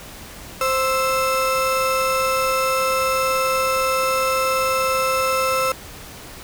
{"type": "tone pair together", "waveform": "35% pulse", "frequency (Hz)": [523.3, 1318.6], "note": ["C5", "E6"], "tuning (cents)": [0, 0], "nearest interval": "octave + major third", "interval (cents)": 1600, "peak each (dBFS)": -19, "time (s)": [0.61, 5.72], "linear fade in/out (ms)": 2, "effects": ["pink hiss -38 dBFS RMS until 6.43 s"]}